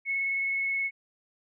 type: tone with vibrato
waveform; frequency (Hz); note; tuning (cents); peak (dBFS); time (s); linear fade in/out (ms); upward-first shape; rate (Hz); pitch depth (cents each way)
sine; 2194; C#7; -18; -26; 0.05-0.91; 50; sine; 19; 11
effects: none

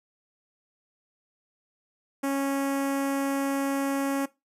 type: tone with notch filter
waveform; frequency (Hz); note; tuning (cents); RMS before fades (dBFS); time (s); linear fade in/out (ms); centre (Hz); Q
sawtooth; 275.6; C#4; -10; -27; 2.23-4.26; 10; 4000; 0.93
effects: noise-tail reverb RT60 0.2 s tail -18 dB re dry + resampled to 32000 Hz

